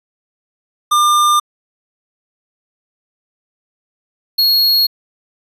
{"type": "tone pair in turn", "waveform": "square", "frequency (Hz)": [1200, 4312], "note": ["D6", "C#8"], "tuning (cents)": [37, -49], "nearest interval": "octave + minor seventh", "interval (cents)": 2214, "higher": "second", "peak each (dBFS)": -10, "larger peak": "neither", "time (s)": [[0.91, 1.4], [4.38, 4.87]], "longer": "neither", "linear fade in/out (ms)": 10, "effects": ["resampled to 32000 Hz"]}